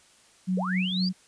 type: tone with tremolo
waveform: sine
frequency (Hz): 185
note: F#3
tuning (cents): 0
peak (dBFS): -22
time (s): 0.47-1.13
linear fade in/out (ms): 20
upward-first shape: triangle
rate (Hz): 4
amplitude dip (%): 65
type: linear sweep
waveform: sine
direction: up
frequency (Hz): 395.7 to 4898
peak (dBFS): -29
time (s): 0.57-1.09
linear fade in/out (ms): 5
effects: white hiss -58 dBFS RMS until 1.27 s + resampled to 22050 Hz